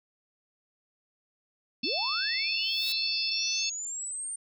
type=linear sweep; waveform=sine; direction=up; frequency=207.2 to 8910 Hz; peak=-33 dBFS; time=1.83-4.36 s; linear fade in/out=5 ms
type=harmonic tone; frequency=880 Hz; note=A5; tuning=in tune; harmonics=3 / 4 / 5 / 6; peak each=-34 / -37 / -31 / -35 dBFS; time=1.83-3.7 s; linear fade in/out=10 ms
type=noise with exponential growth; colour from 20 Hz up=blue; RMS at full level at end=-37 dBFS; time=2.49-2.92 s; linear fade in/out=0 ms; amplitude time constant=93 ms
effects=none